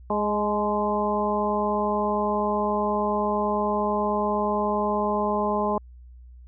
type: harmonic tone with a mistuned harmonic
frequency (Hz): 207.7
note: G#3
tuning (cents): 0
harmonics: 1 / 2 / 3 / 4 / 5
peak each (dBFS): -28 / -28 / -28 / -28 / -28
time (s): 0.1-5.78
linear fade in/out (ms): 2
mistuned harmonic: 4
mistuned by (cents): +34
effects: added 61 Hz sine -43 dBFS peak until 6.47 s